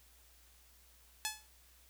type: tone with exponential decay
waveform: 5% pulse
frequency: 860 Hz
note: A5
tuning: 40 cents flat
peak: -20 dBFS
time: 1.25-1.48 s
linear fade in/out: 0 ms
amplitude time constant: 48 ms
effects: added 60 Hz sine -65 dBFS peak until 1.89 s + white hiss -65 dBFS RMS until 1.89 s